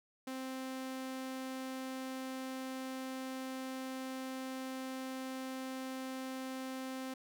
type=tone; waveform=sawtooth; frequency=261.6 Hz; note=C4; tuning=in tune; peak=-36 dBFS; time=0.27-7.14 s; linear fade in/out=5 ms; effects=none